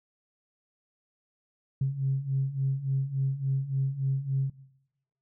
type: beating tone pair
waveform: sine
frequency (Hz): 133.1 / 136.6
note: C3 / C#3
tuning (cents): +30 / -25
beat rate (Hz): 3.5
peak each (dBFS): -30 / -26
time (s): 1.81-4.5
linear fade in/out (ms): 5
effects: noise-tail reverb RT60 0.9 s tail -19 dB re dry + tanh soft clip ceiling -18 dBFS